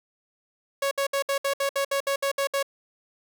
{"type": "tone bursts", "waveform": "sawtooth", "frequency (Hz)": 554.4, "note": "C#5", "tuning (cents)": 0, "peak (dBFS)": -19, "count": 12, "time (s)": [0.82, 2.628], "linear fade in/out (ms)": 5, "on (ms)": 92, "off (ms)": 64, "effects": []}